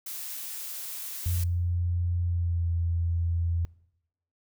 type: noise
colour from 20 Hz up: blue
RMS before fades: -37 dBFS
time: 0.06-1.44 s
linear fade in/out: 5 ms
type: tone with pitch glide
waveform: sine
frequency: 87.31 to 84.73 Hz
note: F2 to E2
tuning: 0 to +48 cents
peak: -24 dBFS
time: 1.26-3.65 s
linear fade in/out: 0 ms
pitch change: -52 cents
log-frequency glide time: 2.22-2.69 s
effects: noise-tail reverb RT60 0.8 s tail -23 dB re dry